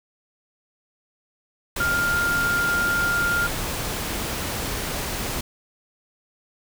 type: tone in noise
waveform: sine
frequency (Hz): 1403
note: F6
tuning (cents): +8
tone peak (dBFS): -20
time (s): 1.8-3.47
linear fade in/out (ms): 5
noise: pink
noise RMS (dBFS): -28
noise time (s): 1.76-5.41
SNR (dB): +5
effects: none